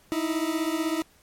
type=beating tone pair; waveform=40% pulse; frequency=312.9 / 328.9 Hz; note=D#4 / E4; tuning=+10 / -4 cents; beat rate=16 Hz; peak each=-27 dBFS; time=0.12-1.02 s; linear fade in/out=0 ms; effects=pink hiss -59 dBFS RMS until 1.22 s + MP3 64 kbps